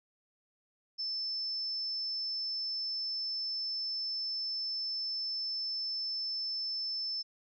sine tone, 5280 Hz, E8, 2 cents sharp, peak -33 dBFS, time 0.98-7.23 s, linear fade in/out 20 ms, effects none

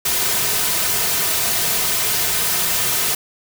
white noise with comb filter, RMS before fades -19 dBFS, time 0.05-3.15 s, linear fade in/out 5 ms, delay 3.6 ms, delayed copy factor -0.5, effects none

